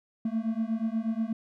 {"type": "beating tone pair", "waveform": "triangle", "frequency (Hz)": [220, 228.3], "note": ["A3", "A#3"], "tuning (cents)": [0, -36], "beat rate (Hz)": 8.3, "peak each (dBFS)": -28, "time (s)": [0.25, 1.33], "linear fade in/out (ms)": 5, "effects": []}